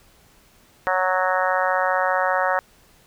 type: harmonic tone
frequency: 185 Hz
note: F#3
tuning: in tune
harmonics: 3 / 4 / 5 / 6 / 7 / 8 / 9 / 10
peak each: -24 / -25 / -26 / -27 / -27 / -28 / -29 / -29 dBFS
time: 0.87-2.59 s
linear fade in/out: 0 ms
effects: pink hiss -55 dBFS RMS until 3.06 s